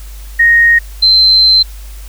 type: tone pair in turn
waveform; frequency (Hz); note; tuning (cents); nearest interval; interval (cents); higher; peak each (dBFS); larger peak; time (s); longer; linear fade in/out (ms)
sine; 1864.7 / 4098; A#6 / C8; 0 / -37; octave + major second; 1363; second; -4; neither; 0.39-0.79 / 1.02-1.63; second; 10
effects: added 50 Hz sine -26 dBFS peak until 2.08 s + white hiss -39 dBFS RMS until 2.08 s